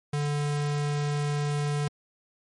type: tone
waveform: square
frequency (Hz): 146.2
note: D3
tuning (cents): -7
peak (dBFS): -26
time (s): 0.13-1.88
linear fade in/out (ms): 5
effects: MP3 48 kbps